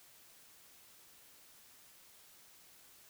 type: silence
effects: white hiss -61 dBFS RMS until 3.09 s